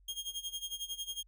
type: tone with tremolo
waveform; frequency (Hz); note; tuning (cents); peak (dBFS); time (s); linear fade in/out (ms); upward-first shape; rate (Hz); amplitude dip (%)
sawtooth; 3239; G#7; -44; -32; 0.08-1.23; 5; sine; 11; 85
effects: added 46 Hz sine -60 dBFS peak until 1.27 s